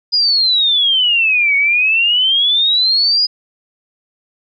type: exponential two-way sweep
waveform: sine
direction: down then up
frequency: 4978 to 2217 to 4978 Hz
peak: -10 dBFS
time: 0.12-3.27 s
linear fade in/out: 20 ms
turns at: 1.56 s
effects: none